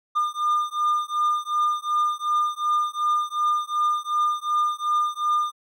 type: beating tone pair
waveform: triangle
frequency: 1206 / 1208.7 Hz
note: D6 / D6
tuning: +46 / +49 cents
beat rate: 2.7 Hz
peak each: -22 dBFS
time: 0.15-5.52 s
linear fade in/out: 20 ms
effects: none